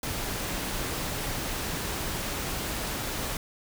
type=noise; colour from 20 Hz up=pink; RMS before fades=-32 dBFS; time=0.03-3.37 s; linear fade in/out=2 ms; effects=none